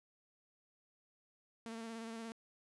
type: tone with vibrato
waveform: sawtooth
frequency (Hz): 227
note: A#3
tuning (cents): -46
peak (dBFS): -40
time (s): 1.66-2.32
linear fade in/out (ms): 0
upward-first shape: square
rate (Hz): 17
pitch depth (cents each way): 21
effects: resampled to 24000 Hz